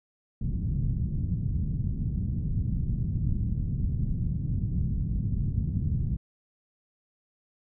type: low-pass noise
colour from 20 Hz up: white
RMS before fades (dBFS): -28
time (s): 0.41-6.17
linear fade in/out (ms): 5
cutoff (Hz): 160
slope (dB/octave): 24
effects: none